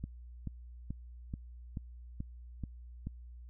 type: click train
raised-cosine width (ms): 5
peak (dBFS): -26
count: 8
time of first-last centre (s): 0.04-3.07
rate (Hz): 2.31
effects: added 60 Hz sine -47 dBFS peak until 3.49 s